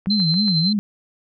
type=click train; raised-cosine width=0.5 ms; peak=-25 dBFS; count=4; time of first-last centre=0.06-0.481 s; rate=7.12 Hz
type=tone with vibrato; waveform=sine; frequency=183.9 Hz; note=F#3; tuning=10 cents flat; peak=-17 dBFS; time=0.07-0.79 s; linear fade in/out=0 ms; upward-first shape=sine; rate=3.4 Hz; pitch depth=260 cents each way
type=tone with tremolo; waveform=sine; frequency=4100 Hz; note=C8; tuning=36 cents flat; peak=-17 dBFS; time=0.1-0.73 s; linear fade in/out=5 ms; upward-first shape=triangle; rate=11 Hz; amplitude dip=45%
effects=none